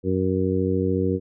harmonic tone, 93.7 Hz, F#2, 22 cents sharp, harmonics 1 / 2 / 3 / 4 / 5, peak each -26 / -26 / -26 / -26 / -26 dBFS, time 0.03-1.2 s, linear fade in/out 50 ms, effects none

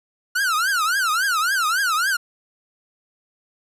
45% pulse tone with vibrato, 1417 Hz, F6, 25 cents sharp, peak -18 dBFS, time 0.35-2.17 s, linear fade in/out 10 ms, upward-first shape triangle, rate 3.6 Hz, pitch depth 280 cents each way, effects resampled to 32000 Hz

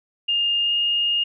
sine tone with pitch glide, 2822 to 2840 Hz, F7 to F7, +17 to +28 cents, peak -18 dBFS, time 0.28-1.24 s, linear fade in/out 10 ms, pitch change +11 cents, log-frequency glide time 0.62-0.72 s, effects none

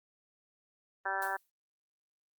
harmonic tone, 193.7 Hz, G3, 20 cents flat, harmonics 2 / 3 / 4 / 5 / 6 / 7 / 8 / 9, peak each -46 / -44 / -37 / -38 / -46 / -40 / -37 / -38 dBFS, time 1.05-1.37 s, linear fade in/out 10 ms
blue noise with exponential decay, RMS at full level -42 dBFS, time 1.22-1.5 s, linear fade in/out 2 ms, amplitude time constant 59 ms
effects Opus 24 kbps

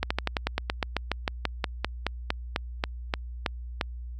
slowing click train, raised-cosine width 0.3 ms, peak -9 dBFS, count 22, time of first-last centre 0.03-3.812 s, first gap 75 ms, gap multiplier 1.08, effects added 60 Hz sine -35 dBFS peak until 4.19 s

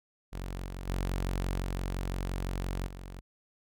sawtooth tone with level steps, 45.84 Hz, F#1, 15 cents flat, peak -32 / -34 / -26 / -28 / -38 dBFS, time 0.32-3.21 s, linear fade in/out 20 ms, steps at 0.65 / 0.87 / 1.6 / 2.86 s, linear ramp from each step 20 ms, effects none

